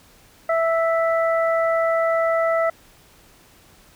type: harmonic tone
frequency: 659.3 Hz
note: E5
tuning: in tune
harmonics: 1 / 2 / 3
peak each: -18 / -24 / -28 dBFS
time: 0.49-2.7 s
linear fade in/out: 5 ms
effects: pink hiss -52 dBFS RMS until 3.95 s